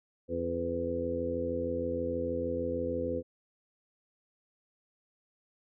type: harmonic tone with a mistuned harmonic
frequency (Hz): 86.4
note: F2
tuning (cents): -18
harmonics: 1 / 2 / 3 / 4 / 5 / 6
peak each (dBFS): -40 / -44 / -37 / -39 / -39 / -33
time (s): 0.28-3.23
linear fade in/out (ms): 50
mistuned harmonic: 6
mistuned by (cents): -47
effects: none